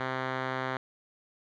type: tone with low-pass filter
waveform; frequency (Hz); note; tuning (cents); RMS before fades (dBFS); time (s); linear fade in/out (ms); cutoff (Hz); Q
5% pulse; 130.4; C3; -5; -33; 0-0.77; 2; 2400; 1.6
effects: none